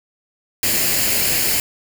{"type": "noise with comb filter", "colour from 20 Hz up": "white", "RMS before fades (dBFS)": -18, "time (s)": [0.63, 1.6], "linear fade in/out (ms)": 2, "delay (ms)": 0.42, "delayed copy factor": 0.55, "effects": []}